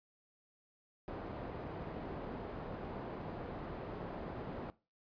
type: low-pass noise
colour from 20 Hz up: white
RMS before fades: -44 dBFS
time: 1.08-4.7 s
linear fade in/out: 0 ms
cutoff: 610 Hz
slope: 12 dB/octave
effects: noise-tail reverb RT60 0.3 s tail -20 dB re dry + resampled to 11025 Hz